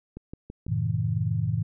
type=click train; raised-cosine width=3 ms; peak=-25 dBFS; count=4; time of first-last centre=0.17-0.666 s; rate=6.05 Hz
type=chord; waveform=sine; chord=F# diminished seventh; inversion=none; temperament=just; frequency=92.5 / 111 / 133.2 / 159.84 Hz; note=F#2 / A2 / C3 / Eb3; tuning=0 / +16 / +31 / +47 cents; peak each=-32 / -26 / -32 / -29 dBFS; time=0.68-1.63 s; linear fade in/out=10 ms
effects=none